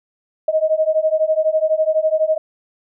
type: beating tone pair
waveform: sine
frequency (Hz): 622.3 / 634.3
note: D#5 / D#5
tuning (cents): 0 / +33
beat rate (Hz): 12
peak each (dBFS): -17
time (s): 0.48-2.38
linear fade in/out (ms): 5
effects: none